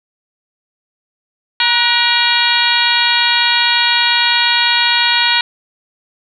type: harmonic tone with a mistuned harmonic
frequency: 474.4 Hz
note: A#4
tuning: 30 cents sharp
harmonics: 2 / 3 / 4 / 5 / 6 / 7 / 8 / 9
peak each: -19 / -19 / -19 / -19 / -19 / -19 / -19 / -19 dBFS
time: 1.6-5.41 s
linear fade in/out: 2 ms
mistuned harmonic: 3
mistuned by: +57 cents
effects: none